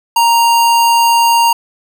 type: tone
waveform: square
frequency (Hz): 932.3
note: A#5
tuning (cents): 0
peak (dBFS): -8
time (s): 0.16-1.53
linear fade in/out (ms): 5
effects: none